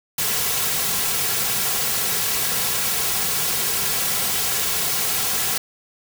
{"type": "noise with comb filter", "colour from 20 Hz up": "white", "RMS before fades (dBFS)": -22, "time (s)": [0.18, 5.58], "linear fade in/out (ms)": 5, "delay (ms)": 3.3, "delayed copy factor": -0.6, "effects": []}